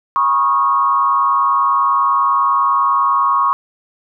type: tone with frequency modulation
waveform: sine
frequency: 1100 Hz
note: C#6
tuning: 14 cents flat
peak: -11 dBFS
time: 0.16-3.53 s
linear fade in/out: 0 ms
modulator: 130 Hz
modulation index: 0.84
effects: none